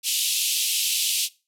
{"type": "band-pass noise", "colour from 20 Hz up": "pink", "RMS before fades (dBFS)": -24, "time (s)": [0.03, 1.29], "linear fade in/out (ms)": 50, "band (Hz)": [2700, 14000], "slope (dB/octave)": 48, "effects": ["noise-tail reverb RT60 0.3 s tail -21 dB re dry"]}